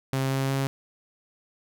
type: tone with pitch steps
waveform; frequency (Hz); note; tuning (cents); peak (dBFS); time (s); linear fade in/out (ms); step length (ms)
sawtooth; 133.9 / 134.91 / 135.93; C3 / C#3 / C#3; +40 / -47 / -34; -20; 0.13-0.67; 0; 180
effects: none